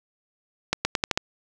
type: accelerating click train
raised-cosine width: 0.2 ms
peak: -4 dBFS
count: 6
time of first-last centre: 0.73-1.175 s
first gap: 120 ms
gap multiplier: 0.85
effects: none